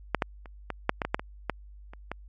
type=clicks; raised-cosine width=0.5 ms; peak=-7 / -9 / -30 / -16 / -6 / -12 / -14 / -8 / -19 / -11 / -29 / -17 dBFS; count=12; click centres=0.147 / 0.222 / 0.458 / 0.703 / 0.894 / 1.018 / 1.05 / 1.145 / 1.195 / 1.497 / 1.935 / 2.116 s; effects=added 50 Hz sine -45 dBFS peak until 2.28 s + MP3 48 kbps